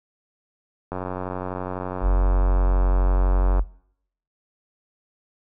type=click train; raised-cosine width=1 ms; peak=-15 dBFS; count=247; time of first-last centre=0.92-3.594 s; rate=92 Hz
type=tone; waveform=sine; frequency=46.25 Hz; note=F#1; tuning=in tune; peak=-15 dBFS; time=2.01-3.65 s; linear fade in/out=50 ms
effects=noise-tail reverb RT60 0.7 s tail -23 dB re dry